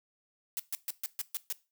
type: noise bursts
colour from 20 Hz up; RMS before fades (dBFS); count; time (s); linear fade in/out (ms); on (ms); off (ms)
blue; -34; 7; 0.57-1.525; 0; 25; 130
effects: noise-tail reverb RT60 0.3 s tail -19 dB re dry